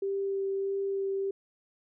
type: tone with vibrato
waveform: sine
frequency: 392 Hz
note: G4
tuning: in tune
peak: -28 dBFS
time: 0.02-1.31 s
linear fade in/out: 5 ms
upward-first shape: sine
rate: 1.6 Hz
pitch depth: 9 cents each way
effects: none